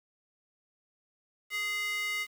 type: tone with high-pass filter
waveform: square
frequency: 415.3 Hz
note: G#4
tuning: in tune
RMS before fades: -33 dBFS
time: 1.5-2.27 s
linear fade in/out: 50 ms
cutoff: 2100 Hz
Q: 3.9
effects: 9-bit